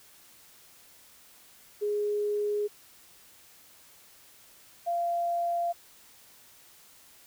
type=tone pair in turn; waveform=sine; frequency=415.3 / 689.4 Hz; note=G#4 / F5; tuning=0 / -23 cents; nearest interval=major sixth; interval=877 cents; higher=second; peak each=-26 dBFS; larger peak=neither; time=1.81-2.68 / 4.86-5.73 s; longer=neither; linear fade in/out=20 ms; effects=white hiss -56 dBFS RMS until 7.26 s